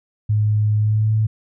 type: tone with pitch glide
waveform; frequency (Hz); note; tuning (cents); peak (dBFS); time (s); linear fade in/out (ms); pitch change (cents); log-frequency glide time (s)
sine; 106.1 to 109.02; G#2 to A2; +38 to -15; -14; 0.29-1.27; 10; +47; 0.77-1.13
effects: none